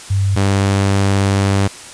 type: tone pair in turn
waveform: sine / sawtooth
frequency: 98 / 98.52 Hz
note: G2 / G2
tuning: 0 / +9 cents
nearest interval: unison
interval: 9 cents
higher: second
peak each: -12 / -8 dBFS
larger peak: second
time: 0.1-0.36 / 0.36-1.68 s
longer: second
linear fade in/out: 10 ms
effects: white hiss -34 dBFS RMS until 1.93 s + resampled to 22050 Hz